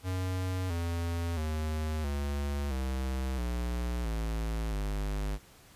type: tone with pitch steps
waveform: square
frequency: 92.5 / 84.82 / 77.78 / 71.33 / 65.41 / 59.98 / 55 / 50.44 Hz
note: F#2 / E2 / D#2 / D2 / C2 / B1 / A1 / G#1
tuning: 0 / +50 / 0 / -50 / 0 / -50 / 0 / -50 cents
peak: -31 dBFS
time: 0.03-5.39 s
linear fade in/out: 50 ms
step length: 670 ms
effects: pink hiss -57 dBFS RMS until 5.75 s + resampled to 32000 Hz